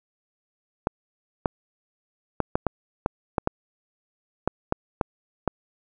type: clicks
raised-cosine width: 1 ms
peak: -7 dBFS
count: 12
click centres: 0.871 / 1.458 / 2.403 / 2.555 / 2.667 / 3.061 / 3.382 / 3.474 / 4.476 / 4.724 / 5.012 / 5.477 s
effects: none